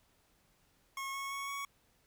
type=tone with pitch steps; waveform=25% pulse; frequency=1089 / 1098.5 / 1108 / 1117.7 Hz; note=C#6 / C#6 / C#6 / C#6; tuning=-31 / -16 / -1 / +14 cents; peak=-34 dBFS; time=0.97-1.65 s; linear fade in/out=2 ms; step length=170 ms; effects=pink hiss -71 dBFS RMS until 2.06 s